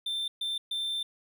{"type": "tone bursts at uneven times", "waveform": "triangle", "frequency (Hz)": 3566, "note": "A7", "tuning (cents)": 22, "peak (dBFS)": -28, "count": 3, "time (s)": [[0.06, 0.28], [0.41, 0.58], [0.71, 1.03]], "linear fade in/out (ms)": 5, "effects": []}